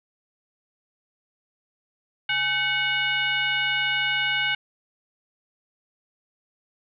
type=tone with frequency modulation; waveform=sine; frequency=2217 Hz; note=C#7; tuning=in tune; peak=-21 dBFS; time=2.29-4.55 s; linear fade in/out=5 ms; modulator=693 Hz; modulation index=1.4; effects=none